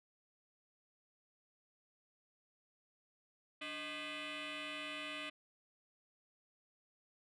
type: tone with frequency modulation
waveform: sine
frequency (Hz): 293.7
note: D4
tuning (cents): 0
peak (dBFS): -39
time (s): 3.61-5.3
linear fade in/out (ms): 10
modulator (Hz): 458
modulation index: 6.9
effects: tanh soft clip ceiling -41 dBFS